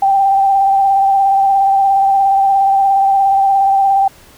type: tone with vibrato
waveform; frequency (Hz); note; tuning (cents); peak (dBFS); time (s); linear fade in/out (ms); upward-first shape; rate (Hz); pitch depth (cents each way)
sine; 784; G5; 0; -8; 0.02-4.08; 5; sine; 17; 24
effects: pink hiss -43 dBFS RMS until 4.37 s